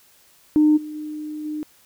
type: tone with level steps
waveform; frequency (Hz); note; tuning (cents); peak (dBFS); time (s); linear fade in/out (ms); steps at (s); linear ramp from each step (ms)
sine; 303.9; D#4; -41; -11 / -30 / -28 / -25; 0.56-1.63; 0; 0.76 / 0.94 / 1.44; 20
effects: tanh soft clip ceiling -7 dBFS + white hiss -55 dBFS RMS until 1.85 s